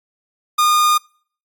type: tone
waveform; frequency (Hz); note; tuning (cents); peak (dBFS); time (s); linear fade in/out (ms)
45% pulse; 1219; D#6; -36; -12; 0.58-0.98; 10
effects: noise-tail reverb RT60 0.5 s tail -26 dB re dry + AAC 64 kbps